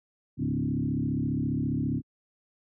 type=tone with frequency modulation; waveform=sine; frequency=196 Hz; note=G3; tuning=in tune; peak=-25 dBFS; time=0.37-2.02 s; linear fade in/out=50 ms; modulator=34.8 Hz; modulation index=2.9; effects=high-pass 60 Hz 12 dB/octave